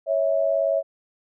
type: tone pair together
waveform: sine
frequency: 554.4 / 652.8 Hz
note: C#5 / E5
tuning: 0 / -17 cents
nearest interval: minor third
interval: 283 cents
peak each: -22 / -21 dBFS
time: 0.06-0.83 s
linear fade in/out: 50 ms
effects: none